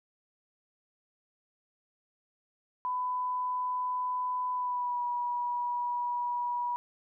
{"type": "tone with pitch glide", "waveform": "sine", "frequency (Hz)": [1000, 969.8], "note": ["B5", "B5"], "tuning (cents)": [21, -32], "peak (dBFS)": -29, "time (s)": [2.85, 6.76], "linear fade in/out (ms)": 0, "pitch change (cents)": -53, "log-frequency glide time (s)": [4.53, 5.04], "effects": []}